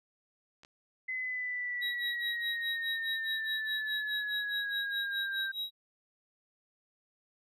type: clicks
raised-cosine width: 0.2 ms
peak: -38 / -35 dBFS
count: 2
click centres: 0.634 / 0.649 s
type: exponential sweep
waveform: sine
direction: down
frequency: 2038 to 1572 Hz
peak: -33 dBFS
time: 1.08-5.52 s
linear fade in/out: 10 ms
type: tone with tremolo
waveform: triangle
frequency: 3838 Hz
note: A#7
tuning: 50 cents sharp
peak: -31 dBFS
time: 1.81-5.71 s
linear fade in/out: 20 ms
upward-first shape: sine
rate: 4.8 Hz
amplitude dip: 95%
effects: none